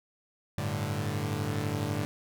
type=chord; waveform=sawtooth; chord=G suspended second; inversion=none; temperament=equal; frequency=98 / 110 / 146.83 Hz; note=G2 / A2 / D3; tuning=0 / 0 / 0 cents; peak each=-30 dBFS; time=0.58-2.05 s; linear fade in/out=0 ms; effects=none